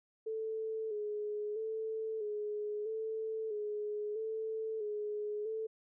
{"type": "tone with vibrato", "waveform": "sine", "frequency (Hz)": 430, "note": "A4", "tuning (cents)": -40, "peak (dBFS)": -35, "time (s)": [0.26, 5.67], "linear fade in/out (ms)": 10, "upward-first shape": "square", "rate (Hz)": 0.77, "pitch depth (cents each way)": 44, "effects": []}